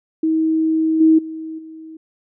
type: tone with level steps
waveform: sine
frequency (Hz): 318.9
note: D#4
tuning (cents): +43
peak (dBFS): -14 / -8 / -26 / -33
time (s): 0.23-1.97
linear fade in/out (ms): 5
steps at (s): 1 / 1.18 / 1.58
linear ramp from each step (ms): 10
effects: none